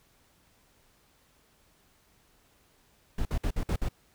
brown noise bursts, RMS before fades -28 dBFS, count 6, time 3.18-3.888 s, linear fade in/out 5 ms, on 73 ms, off 54 ms, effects pink hiss -65 dBFS RMS until 4.14 s

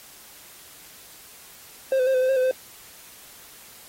triangle tone with pitch steps, 531 / 508 / 530 / 510 / 516 / 534 / 510 / 517 Hz, C5 / B4 / C5 / C5 / C5 / C5 / C5 / C5, +25 / +49 / +22 / -44 / -24 / +35 / -44 / -21 cents, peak -16 dBFS, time 1.92-2.512 s, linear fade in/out 2 ms, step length 74 ms, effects white hiss -47 dBFS RMS until 3.88 s + AAC 48 kbps

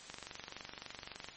click train, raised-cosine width 0.2 ms, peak -26 dBFS, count 29, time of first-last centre 0.1-1.286 s, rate 23.6 Hz, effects white hiss -52 dBFS RMS until 1.36 s + MP3 32 kbps

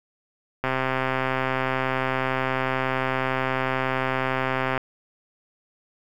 click train, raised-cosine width 0.5 ms, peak -9 dBFS, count 543, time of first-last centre 0.64-4.777 s, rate 131 Hz, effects 8-bit

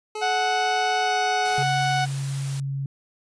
25% pulse tone with pitch glide, 428.3 to 422.9 Hz, A4 to G#4, -47 to +31 cents, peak -25 dBFS, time 0.15-1.63 s, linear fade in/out 5 ms, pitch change -22 cents, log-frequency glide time 1.01-1.12 s
harmonic tone, 740 Hz, F#5, in tune, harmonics 1 / 2 / 3 / 4 / 5 / 6 / 7 / 8, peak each -22 / -28 / -32 / -34 / -36 / -38 / -39 / -40 dBFS, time 0.21-2.06 s, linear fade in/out 20 ms
white noise, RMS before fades -38 dBFS, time 1.45-2.6 s, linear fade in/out 2 ms
sine tone, 137.4 Hz, C#3, 15 cents flat, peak -25 dBFS, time 1.58-2.86 s, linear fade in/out 2 ms
effects resampled to 22050 Hz

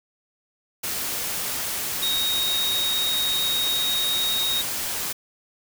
sine tone in noise, 3754 Hz, A#7, 11 cents sharp, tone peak -22 dBFS, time 2.02-4.62 s, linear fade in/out 10 ms, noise white, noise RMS -28 dBFS, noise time 0.83-5.13 s, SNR +3 dB, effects none

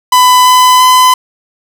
45% pulse tone with pitch steps, 1000 / 1006.4 / 1012.8 Hz, B5 / B5 / B5, +21 / +32 / +43 cents, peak -3 dBFS, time 0.12-1.14 s, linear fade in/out 5 ms, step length 340 ms, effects none

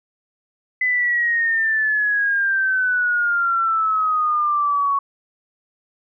sine exponential sweep, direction down, 2018 to 1108.7 Hz, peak -16 dBFS, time 0.81-4.99 s, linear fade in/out 5 ms, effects none

